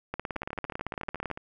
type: two click trains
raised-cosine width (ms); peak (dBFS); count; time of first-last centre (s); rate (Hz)
0.5; -17 / -23; 22 / 15; 0.14-1.313 / 0.36-1.374; 17.9 / 13.8
effects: none